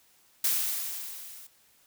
blue noise with level ramp, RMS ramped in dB -25 to -48 dBFS, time 0.44-1.47 s, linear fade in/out 5 ms, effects white hiss -63 dBFS RMS until 1.86 s

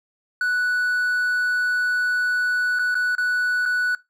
triangle tone with dropouts, 1480 Hz, F#6, in tune, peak -17 dBFS, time 0.41-3.95 s, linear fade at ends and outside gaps 2 ms, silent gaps 2.789-2.793 / 2.945-2.952 / 3.152-3.181 / 3.655-3.659 s, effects noise-tail reverb RT60 0.2 s tail -20 dB re dry

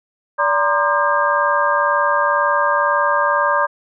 sine tone cluster, 581 / 941 / 1043 / 1207 / 1601 Hz, D5 / A#5 / C6 / D6 / G6, -19 / +16 / -6 / +47 / +36 cents, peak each -20 dBFS, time 0.38-3.67 s, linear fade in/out 20 ms, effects none

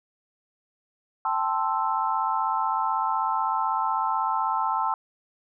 sine chord, A minor seventh, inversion third, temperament equal, 784 / 880 / 1046.5 / 1318.5 Hz, G5 / A5 / C6 / E6, 0 / 0 / 0 / 0 cents, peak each -31 / -26 / -28 / -29 dBFS, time 1.25-4.94 s, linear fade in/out 2 ms, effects none

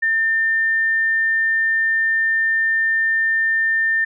sine tone, 1800 Hz, A6, 39 cents sharp, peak -15 dBFS, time 0.02-4.05 s, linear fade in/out 10 ms, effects none

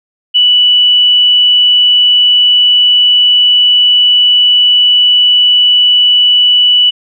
sine tone, 2960 Hz, F#7, in tune, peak -4 dBFS, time 0.34-6.91 s, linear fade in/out 20 ms, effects none

